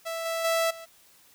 sawtooth tone with level steps, 659.3 Hz, E5, in tune, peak -27 / -24 / -19 / -37 dBFS, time 0.05-0.86 s, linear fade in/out 20 ms, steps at 0.25 / 0.44 / 0.7 s, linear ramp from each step 10 ms, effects white hiss -58 dBFS RMS until 1.34 s

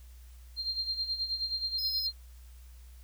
sine tone with tremolo, 4186 Hz, C8, in tune, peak -28 dBFS, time 0.56-2.13 s, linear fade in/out 50 ms, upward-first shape sine, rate 9.4 Hz, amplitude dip 70%
square tone, 5110 Hz, D#8, 45 cents sharp, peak -33 dBFS, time 1.78-2.07 s, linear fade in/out 5 ms
effects added 61 Hz sine -48 dBFS peak until 3.03 s + white hiss -63 dBFS RMS until 3.03 s

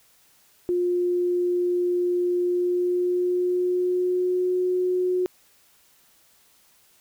sine tone with pitch glide, 354.9 to 364.2 Hz, F4 to F#4, +28 to -27 cents, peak -20 dBFS, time 0.69-5.26 s, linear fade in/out 0 ms, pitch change +45 cents, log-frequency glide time 2.43-4.55 s, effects white hiss -59 dBFS RMS until 7 s

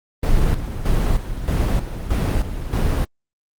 brown noise with tremolo, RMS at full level -17 dBFS, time 0.23-3.05 s, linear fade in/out 2 ms, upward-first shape square, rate 1.6 Hz, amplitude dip 65%, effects Opus 24 kbps

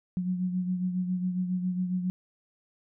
sine beating tone pair, 181.4 / 188.7 Hz, F#3 / F#3, -34 / +34 cents, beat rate 7.3 Hz, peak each -27 / -36 dBFS, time 0.17-2.1 s, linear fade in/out 0 ms, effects none

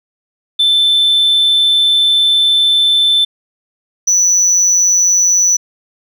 sine tone pair in turn, 3533 / 5942 Hz, A7 / F#8, +6 / +6 cents, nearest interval major sixth, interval 900 cents, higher second, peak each -6 dBFS, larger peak neither, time 0.59-3.25 / 4.07-5.57 s, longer first, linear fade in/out 10 ms, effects tanh soft clip ceiling -6 dBFS + 8-bit

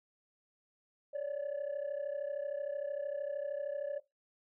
sine tone pair together, 555.9 / 589 Hz, C#5 / D5, +5 / +5 cents, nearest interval minor second, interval 100 cents, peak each -36 / -36 dBFS, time 1.13-4 s, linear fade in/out 20 ms, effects noise-tail reverb RT60 0.2 s tail -20 dB re dry + tanh soft clip ceiling -32 dBFS

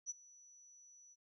sine tone with ADSR envelope, 5920 Hz, F#8, in tune, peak -37 dBFS, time 0.06-1.16 s, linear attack 40 ms, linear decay 25 ms, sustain -22 dB, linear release 38 ms, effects noise-tail reverb RT60 0.1 s tail -22 dB re dry

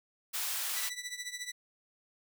white high-pass noise, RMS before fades -35 dBFS, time 0.33-0.9 s, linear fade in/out 20 ms, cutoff 960 Hz, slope 12 dB/octave
15% pulse tone with tremolo, 1972 Hz, B6, 3 cents flat, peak -29 dBFS, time 0.76-1.52 s, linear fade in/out 10 ms, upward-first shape triangle, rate 14 Hz, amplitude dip 85%
effects none

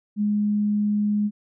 sine tone, 208.1 Hz, G#3, 4 cents sharp, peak -19 dBFS, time 0.16-1.31 s, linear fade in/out 50 ms, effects none

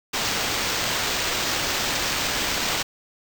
blue noise with sample-and-hold, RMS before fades -25 dBFS, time 0.13-2.83 s, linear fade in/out 10 ms, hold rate 11025 Hz, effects none

